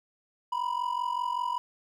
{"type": "ring-modulated tone", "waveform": "triangle", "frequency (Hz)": 980, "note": "B5", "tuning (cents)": -14, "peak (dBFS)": -23, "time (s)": [0.52, 1.58], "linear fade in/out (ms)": 0, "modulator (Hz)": 22.6, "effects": []}